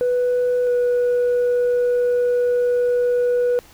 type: tone pair in turn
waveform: sine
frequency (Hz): 493.9 / 488.8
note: B4 / B4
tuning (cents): 0 / -18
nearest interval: unison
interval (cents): 18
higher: first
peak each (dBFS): -14 / -13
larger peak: second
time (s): 0.01-0.67 / 0.67-3.59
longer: second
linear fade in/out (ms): 0
effects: tanh soft clip ceiling -14 dBFS + pink hiss -48 dBFS RMS until 3.73 s